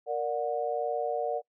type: chord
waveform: sine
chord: Bb augmented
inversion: none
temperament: equal with one note detuned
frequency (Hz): 466.2 / 587.3 / 729.4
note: Bb4 / D5 / F#5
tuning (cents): 0 / 0 / -25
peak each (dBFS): -32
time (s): 0.06-1.42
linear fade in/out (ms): 50
effects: noise-tail reverb RT60 0.1 s tail -25 dB re dry